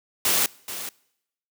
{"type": "noise with echo", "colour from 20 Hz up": "white", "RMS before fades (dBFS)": -21, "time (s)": [0.25, 0.46], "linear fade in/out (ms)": 2, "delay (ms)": 430, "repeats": 1, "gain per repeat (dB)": -12, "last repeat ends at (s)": 0.89, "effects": ["noise-tail reverb RT60 0.8 s tail -24 dB re dry", "high-pass 150 Hz 12 dB/octave"]}